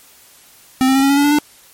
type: tone with pitch steps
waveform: square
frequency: 260.4 / 265.3 / 270.2 / 275.2 / 280.4 / 285.6 / 290.9 / 296.4 Hz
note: C4 / C4 / C#4 / C#4 / C#4 / D4 / D4 / D4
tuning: -8 / +24 / -44 / -12 / +20 / -48 / -16 / +16 cents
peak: -11 dBFS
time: 0.81-1.386 s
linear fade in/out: 0 ms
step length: 72 ms
effects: white hiss -46 dBFS RMS until 1.73 s + MP3 64 kbps